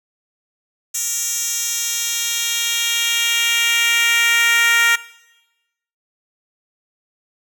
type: tone with high-pass filter sweep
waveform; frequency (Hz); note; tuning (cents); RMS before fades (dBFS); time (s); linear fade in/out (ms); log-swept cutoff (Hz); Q
10% pulse; 466.2; A#4; 0; -18; 0.94-4.96; 10; 6700 to 1700; 1.7
effects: noise-tail reverb RT60 1.0 s tail -18 dB re dry